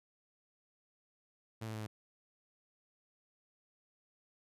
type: tone with pitch steps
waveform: sawtooth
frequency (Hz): 111.4 / 110.06 / 108.73 / 107.42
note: A2 / A2 / A2 / A2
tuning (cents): +22 / +1 / -20 / -41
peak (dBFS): -36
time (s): 1.61-1.87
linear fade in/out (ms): 10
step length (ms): 65
effects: resampled to 32000 Hz